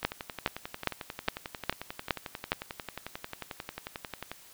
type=two click trains; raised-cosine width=0.3 ms; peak=-9 / -20 dBFS; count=7 / 49; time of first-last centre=0.05-2.519 / 0.03-4.316 s; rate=2.43 / 11.2 Hz; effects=white hiss -54 dBFS RMS until 4.53 s